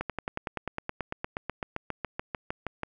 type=slowing click train; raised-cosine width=0.5 ms; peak=-16 dBFS; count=24; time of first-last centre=0.01-2.833 s; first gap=87 ms; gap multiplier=1.03; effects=none